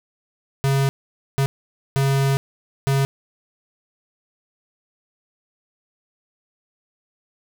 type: tone bursts at uneven times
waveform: square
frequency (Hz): 136.9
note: C#3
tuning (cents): -21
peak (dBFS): -17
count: 4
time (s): 0.64-0.89 / 1.38-1.46 / 1.96-2.37 / 2.87-3.05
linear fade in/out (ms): 0
effects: 9-bit